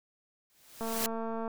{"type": "noise with exponential growth", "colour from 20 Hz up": "white", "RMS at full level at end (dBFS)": -30, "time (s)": [0.5, 1.06], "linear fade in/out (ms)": 0, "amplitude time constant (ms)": 120}
{"type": "click train", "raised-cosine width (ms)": 1, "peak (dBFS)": -24, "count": 152, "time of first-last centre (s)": [0.81, 1.478], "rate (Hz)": 226}
{"effects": []}